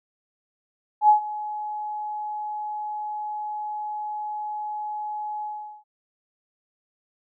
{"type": "tone with ADSR envelope", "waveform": "sine", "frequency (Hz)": 845, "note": "G#5", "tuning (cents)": 30, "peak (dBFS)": -10, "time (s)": [1.01, 5.84], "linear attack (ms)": 79, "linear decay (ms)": 110, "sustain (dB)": -18, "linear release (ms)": 410, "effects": []}